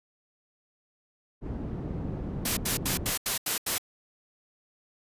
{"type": "low-pass noise", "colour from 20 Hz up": "white", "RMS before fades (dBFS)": -34, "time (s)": [1.41, 3.14], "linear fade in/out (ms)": 50, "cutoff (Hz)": 230, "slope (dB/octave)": 12}
{"type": "noise bursts", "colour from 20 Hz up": "white", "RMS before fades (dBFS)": -28, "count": 7, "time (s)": [2.45, 3.782], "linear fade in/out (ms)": 5, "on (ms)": 120, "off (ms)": 82}
{"effects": ["resampled to 32000 Hz"]}